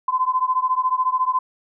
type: beating tone pair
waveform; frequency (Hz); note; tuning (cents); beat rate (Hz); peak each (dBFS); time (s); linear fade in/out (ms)
sine; 1018 / 1032; C6 / C6; -48 / -24; 14; -20 / -21; 0.08-1.39; 5
effects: none